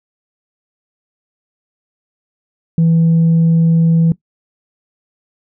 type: tone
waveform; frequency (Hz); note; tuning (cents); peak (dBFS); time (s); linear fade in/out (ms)
sine; 164.81; E3; 0; -6; 2.78-4.12; 2
effects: noise-tail reverb RT60 0.1 s tail -19 dB re dry + tanh soft clip ceiling -6 dBFS